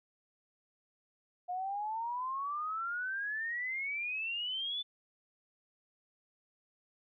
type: exponential sweep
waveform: sine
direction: up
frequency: 710 to 3520 Hz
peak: -34 dBFS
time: 1.48-4.83 s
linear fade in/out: 20 ms
effects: none